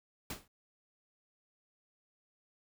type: noise with exponential decay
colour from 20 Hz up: pink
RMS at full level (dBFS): -36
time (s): 0.3-0.48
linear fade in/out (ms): 5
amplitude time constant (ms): 39
effects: none